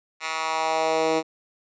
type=tone with high-pass filter sweep; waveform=10% pulse; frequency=160 Hz; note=D#3; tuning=49 cents sharp; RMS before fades=-24 dBFS; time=0.2-1.23 s; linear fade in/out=50 ms; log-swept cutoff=1600 to 350 Hz; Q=1.8; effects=resampled to 16000 Hz